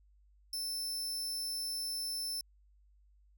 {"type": "tone", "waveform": "sawtooth", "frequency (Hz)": 5300, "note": "E8", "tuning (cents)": 9, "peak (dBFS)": -33, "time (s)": [0.53, 2.41], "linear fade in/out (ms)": 2, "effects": ["added 50 Hz sine -62 dBFS peak until 3.37 s"]}